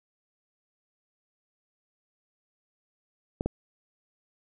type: clicks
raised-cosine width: 2 ms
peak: -16 / -14 dBFS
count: 2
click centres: 3.409 / 3.46 s
effects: none